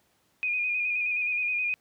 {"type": "tone with vibrato", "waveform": "sine", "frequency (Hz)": 2460, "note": "D#7", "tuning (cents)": -20, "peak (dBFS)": -25, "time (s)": [0.43, 1.74], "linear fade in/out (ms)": 0, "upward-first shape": "square", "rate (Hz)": 9.5, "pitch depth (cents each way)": 30, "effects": ["pink hiss -68 dBFS RMS until 1.8 s", "high-pass 100 Hz 12 dB/octave"]}